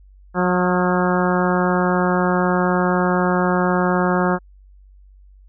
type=harmonic tone with a mistuned harmonic; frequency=180.8 Hz; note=F#3; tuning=40 cents flat; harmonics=1 / 2 / 3 / 4 / 5 / 6 / 7 / 8 / 9; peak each=-19 / -22 / -24 / -25 / -26 / -27 / -27 / -28 / -29 dBFS; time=0.34-4.39 s; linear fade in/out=50 ms; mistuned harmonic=8; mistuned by=-43 cents; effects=added 48 Hz sine -44 dBFS peak until 5.48 s